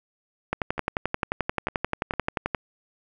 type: two click trains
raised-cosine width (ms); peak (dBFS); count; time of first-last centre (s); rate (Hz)
0.5; -9 / -18; 24 / 4; 0.53-2.548 / 0.78-2.137; 11.4 / 2.21
effects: none